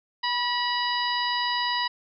harmonic tone with a mistuned harmonic, 978 Hz, B5, 17 cents flat, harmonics 1 / 2 / 3 / 4 / 5, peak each -27 / -30 / -32 / -32 / -32 dBFS, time 0.23-1.88 s, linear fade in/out 10 ms, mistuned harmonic 2, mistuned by -27 cents, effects none

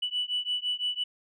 sine beating tone pair, 2960 / 2965.9 Hz, F#7 / F#7, 0 / +3 cents, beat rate 5.9 Hz, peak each -30 dBFS, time 0.02-1.04 s, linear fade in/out 10 ms, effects tanh soft clip ceiling -21 dBFS

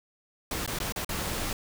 pink noise with dropouts, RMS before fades -32 dBFS, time 0.51-1.53 s, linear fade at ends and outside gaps 2 ms, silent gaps 0.663-0.676 / 0.788-0.801 / 0.923-0.96 / 1.047-1.091 s, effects none

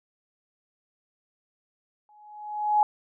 sine tone with exponential growth, 841 Hz, G#5, 22 cents sharp, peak -15 dBFS, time 2.09-2.83 s, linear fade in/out 1 ms, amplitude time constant 160 ms, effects none

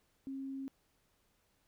sine tone, 270 Hz, C#4, 45 cents flat, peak -39 dBFS, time 0.27-0.68 s, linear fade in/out 0 ms, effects pink hiss -75 dBFS RMS until 1.67 s

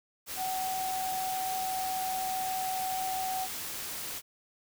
sine tone in noise, 753 Hz, F#5, 30 cents sharp, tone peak -31 dBFS, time 0.36-3.48 s, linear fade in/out 50 ms, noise white, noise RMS -38 dBFS, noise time 0.26-4.22 s, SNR +4 dB, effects none

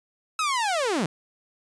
sawtooth linear sweep, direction down, 1309 to 138.59 Hz, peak -19 dBFS, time 0.39-1.06 s, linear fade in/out 2 ms, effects resampled to 22050 Hz

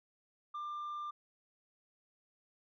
sine tone, 1192 Hz, D6, 25 cents sharp, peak -36 dBFS, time 0.54-1.11 s, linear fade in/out 10 ms, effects tanh soft clip ceiling -38 dBFS

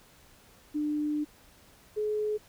sine tone pair in turn, 298.9 / 424.3 Hz, D4 / G#4, +31 / +37 cents, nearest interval tritone, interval 606 cents, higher second, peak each -27 dBFS, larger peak neither, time 0.74-1.25 / 1.96-2.38 s, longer first, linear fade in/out 20 ms, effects pink hiss -58 dBFS RMS until 2.48 s

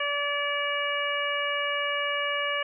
harmonic tone, 576 Hz, D5, 34 cents flat, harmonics 1 / 2 / 3 / 4 / 5, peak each -32 / -32 / -32 / -32 / -32 dBFS, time 0-2.63 s, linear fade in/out 5 ms, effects none

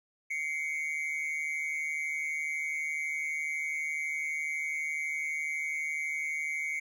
triangle tone pair together, 2097 / 2249 Hz, C7 / C#7, +3 / +24 cents, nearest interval minor second, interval 121 cents, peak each -33 / -32 dBFS, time 0.3-6.8 s, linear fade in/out 10 ms, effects none

